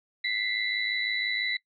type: tone cluster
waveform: sine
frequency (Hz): 1982 / 2088 / 3955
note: B6 / C7 / B7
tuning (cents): +6 / -4 / +2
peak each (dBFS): -31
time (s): 0.24-1.57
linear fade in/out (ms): 5
effects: noise-tail reverb RT60 0.1 s tail -22 dB re dry